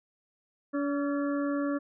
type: harmonic tone with a mistuned harmonic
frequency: 285.1 Hz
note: C#4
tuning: 49 cents sharp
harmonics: 1 / 2 / 4 / 5 / 6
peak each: -28 / -34 / -40 / -42 / -44 dBFS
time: 0.73-1.79 s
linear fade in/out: 20 ms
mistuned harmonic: 5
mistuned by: -60 cents
effects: none